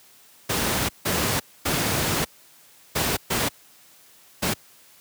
pink noise bursts at uneven times, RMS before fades -23 dBFS, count 6, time 0.49-0.89 / 1.05-1.4 / 1.65-2.25 / 2.95-3.17 / 3.3-3.49 / 4.42-4.54 s, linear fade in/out 10 ms, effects white hiss -53 dBFS RMS until 5 s + high-pass 80 Hz 12 dB/octave

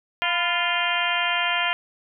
harmonic tone with a mistuned harmonic, 349.2 Hz, F4, in tune, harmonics 2 / 3 / 4 / 5 / 6 / 7 / 8 / 9, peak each -29 / -29 / -29 / -29 / -29 / -29 / -29 / -29 dBFS, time 0.22-1.73 s, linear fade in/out 0 ms, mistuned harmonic 3, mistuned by -66 cents, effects none

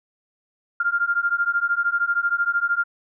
sine beating tone pair, 1393 / 1406 Hz, F6 / F6, -5 / +11 cents, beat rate 13 Hz, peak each -22 dBFS, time 0.8-2.84 s, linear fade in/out 5 ms, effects none

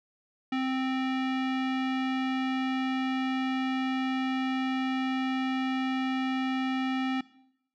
square tone with low-pass filter, 261.6 Hz, C4, in tune, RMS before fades -29 dBFS, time 0.52-7.21 s, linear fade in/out 5 ms, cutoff 2800 Hz, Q 1.7, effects noise-tail reverb RT60 0.8 s tail -20 dB re dry

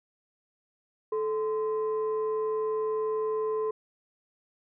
sine tone pair together, 434.3 / 1033 Hz, A4 / C6, -23 / -22 cents, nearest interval octave + minor third, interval 1501 cents, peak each -26 / -35 dBFS, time 1.12-3.71 s, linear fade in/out 5 ms, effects tanh soft clip ceiling -20 dBFS

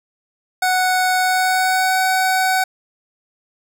25% pulse tone with pitch glide, 740 to 752.1 Hz, F#5 to F#5, 0 to +28 cents, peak -11 dBFS, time 0.62-2.64 s, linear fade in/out 5 ms, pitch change +28 cents, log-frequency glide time 1.2-1.97 s, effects none

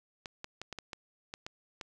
clicks, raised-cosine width 0.2 ms, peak -23 dBFS, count 9, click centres 0.258 / 0.444 / 0.616 / 0.727 / 0.787 / 0.932 / 1.339 / 1.465 / 1.812 s, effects none

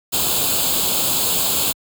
white noise with comb filter, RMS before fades -19 dBFS, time 0.12-1.73 s, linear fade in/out 20 ms, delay 0.26 ms, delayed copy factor +0.8, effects high-pass 60 Hz 12 dB/octave

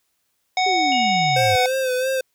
harmonic tone, 743 Hz, F#5, 7 cents sharp, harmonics 1 / 3 / 5 / 7 / 9, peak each -18 / -23 / -26 / -29 / -36 dBFS, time 0.57-1.66 s, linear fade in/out 2 ms
sine exponential sweep, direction down, 407.4 to 96 Hz, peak -24 dBFS, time 0.66-1.56 s, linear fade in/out 5 ms
sine tone with exponential decay, 2859 Hz, F7, 40 cents sharp, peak -25 dBFS, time 0.92-2.07 s, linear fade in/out 0 ms, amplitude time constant 250 ms
square tone with vibrato, 517 Hz, C5, 21 cents flat, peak -20 dBFS, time 1.36-2.21 s, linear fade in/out 5 ms, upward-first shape sine, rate 3 Hz, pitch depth 49 cents each way
effects white hiss -70 dBFS RMS until 2.34 s

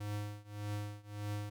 square tone with tremolo, 103.83 Hz, G#2, in tune, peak -36 dBFS, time 0-1.5 s, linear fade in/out 10 ms, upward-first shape triangle, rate 1.7 Hz, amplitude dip 95%, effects none

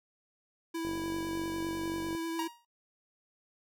square tone with vibrato, 330 Hz, E4, 2 cents sharp, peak -34 dBFS, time 0.74-2.48 s, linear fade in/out 10 ms, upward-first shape sine, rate 10 Hz, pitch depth 12 cents each way
click train, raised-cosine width 2 ms, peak -29 dBFS, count 63, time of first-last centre 0.85-2.15 s, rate 47.7 Hz
45% pulse tone with exponential decay, 945 Hz, A#5, 23 cents sharp, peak -31 dBFS, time 2.39-2.65 s, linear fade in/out 2 ms, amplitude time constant 55 ms
effects noise-tail reverb RT60 0.1 s tail -24 dB re dry

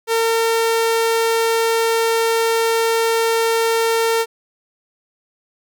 sawtooth tone, 455.2 Hz, A#4, 41 cents flat, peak -11 dBFS, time 0.07-4.26 s, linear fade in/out 50 ms, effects none

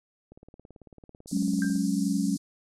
click train, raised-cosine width 2 ms, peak -35 dBFS, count 27, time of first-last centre 0.32-1.756 s, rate 18.1 Hz
pink band-pass noise, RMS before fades -44 dBFS, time 1.27-2.38 s, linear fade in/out 10 ms, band 4600 to 11000 Hz, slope 48 dB/octave
sine chord, F# suspended second, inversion none, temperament equal, 185 / 207.7 / 277.2 Hz, F#3 / G#3 / C#4, 0 / 0 / 0 cents, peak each -28 dBFS, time 1.32-2.37 s, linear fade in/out 10 ms
sine tone with exponential decay, 1584 Hz, G6, 18 cents sharp, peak -30 dBFS, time 1.62-1.86 s, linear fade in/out 1 ms, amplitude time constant 51 ms
effects none

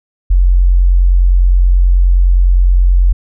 sine tone, 44.78 Hz, F1, 44 cents sharp, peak -5 dBFS, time 0.3-3.13 s, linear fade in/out 10 ms, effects none

